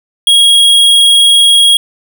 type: tone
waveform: square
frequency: 3293 Hz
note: G#7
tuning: 15 cents flat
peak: -4 dBFS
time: 0.27-1.77 s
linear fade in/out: 2 ms
effects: none